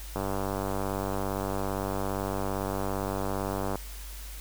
click train, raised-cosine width 1 ms, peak -17 dBFS, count 352, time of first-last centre 0.16-3.756 s, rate 97.6 Hz, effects added 50 Hz sine -39 dBFS peak until 4.4 s + white hiss -46 dBFS RMS until 4.4 s

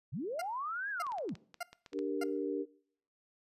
sine linear two-way sweep, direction up then down, 97.5 to 1700 to 101.5 Hz, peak -35 dBFS, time 0.12-1.35 s, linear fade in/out 20 ms, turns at 0.9 s
20% pulse tone bursts, 700 Hz, F5, 4 cents sharp, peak -31 dBFS, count 4, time 0.39-2.238 s, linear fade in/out 5 ms, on 27 ms, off 580 ms
clicks, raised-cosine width 0.2 ms, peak -33 dBFS, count 10, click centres 1.067 / 1.12 / 1.184 / 1.292 / 1.354 / 1.543 / 1.73 / 1.862 / 1.932 / 1.99 s
sine chord, G minor, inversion second, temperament equal, 293.7 / 392 / 466.2 Hz, D4 / G4 / Bb4, 0 / 0 / 0 cents, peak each -36 / -37 / -38 dBFS, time 1.92-2.66 s, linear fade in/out 50 ms
effects noise-tail reverb RT60 0.6 s tail -22 dB re dry + resampled to 32000 Hz

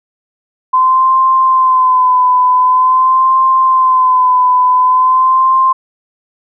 sine tone with vibrato, 1026 Hz, C6, 34 cents flat, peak -6 dBFS, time 0.73-5.73 s, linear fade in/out 10 ms, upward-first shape sine, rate 0.46 Hz, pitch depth 39 cents each way, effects none

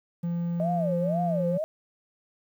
triangle tone, 171.5 Hz, F3, 31 cents flat, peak -24 dBFS, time 0.23-1.58 s, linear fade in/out 10 ms
sine tone with vibrato, 606 Hz, D#5, 46 cents flat, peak -26 dBFS, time 0.6-1.64 s, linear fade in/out 0 ms, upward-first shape sine, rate 2 Hz, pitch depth 270 cents each way
effects 10-bit

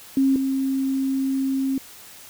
sine tone pair in turn, 269.3 / 268.2 Hz, C#4 / C4, -50 / +43 cents, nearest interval unison, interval 7 cents, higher first, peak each -15 / -20 dBFS, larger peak first, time 0.17-0.36 / 0.36-1.78 s, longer second, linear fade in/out 2 ms, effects white hiss -44 dBFS RMS until 2.29 s

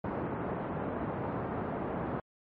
pink band-pass noise, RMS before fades -35 dBFS, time 0.04-2.2 s, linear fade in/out 2 ms, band 130 to 1100 Hz, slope 12 dB/octave, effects low-pass 2000 Hz 12 dB/octave + MP3 32 kbps

